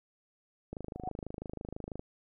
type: click train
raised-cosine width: 2 ms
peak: -26 dBFS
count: 34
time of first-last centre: 0.73-1.994 s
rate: 26.1 Hz
type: tone with exponential growth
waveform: sine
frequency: 740 Hz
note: F#5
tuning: in tune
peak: -31 dBFS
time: 0.95-1.09 s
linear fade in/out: 2 ms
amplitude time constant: 29 ms
effects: none